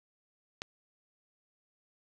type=click; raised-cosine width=0.2 ms; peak=-19 dBFS; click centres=0.619 s; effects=none